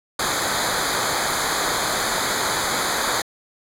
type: noise with comb filter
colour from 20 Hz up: pink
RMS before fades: -22 dBFS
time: 0.19-3.22 s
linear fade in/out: 5 ms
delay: 0.36 ms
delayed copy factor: -0.9
effects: low-pass 11000 Hz 12 dB/octave